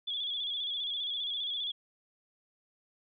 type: tone with vibrato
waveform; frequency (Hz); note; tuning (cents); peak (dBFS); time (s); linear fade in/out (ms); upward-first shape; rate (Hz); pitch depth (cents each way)
sine; 3393; G#7; +36; -32; 0.07-1.72; 10; square; 15; 46
effects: none